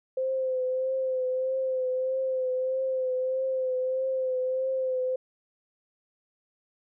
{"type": "tone with vibrato", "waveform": "sine", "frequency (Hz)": 518, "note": "C5", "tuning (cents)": -17, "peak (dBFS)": -25, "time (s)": [0.17, 5.16], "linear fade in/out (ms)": 5, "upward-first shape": "triangle", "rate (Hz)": 1.6, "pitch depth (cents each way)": 33, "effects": []}